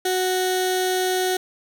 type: tone with notch filter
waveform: 15% pulse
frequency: 370 Hz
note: F#4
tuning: in tune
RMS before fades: -22 dBFS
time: 0.05-1.37 s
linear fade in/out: 5 ms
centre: 1100 Hz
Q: 1.2
effects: none